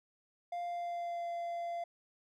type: tone with pitch glide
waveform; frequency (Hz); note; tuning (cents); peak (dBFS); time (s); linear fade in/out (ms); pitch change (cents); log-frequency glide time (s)
triangle; 698.5 to 687.3; F5 to F5; 0 to -28; -34; 0.52-1.84; 5; -28; 0.63-1.28
effects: none